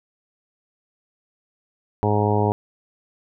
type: harmonic tone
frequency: 104.4 Hz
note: G#2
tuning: 10 cents sharp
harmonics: 1 / 2 / 3 / 4 / 5 / 6 / 7 / 8 / 9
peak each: -21 / -26 / -28 / -23 / -29 / -31 / -28 / -27 / -27 dBFS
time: 2.03-2.52 s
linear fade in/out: 0 ms
effects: none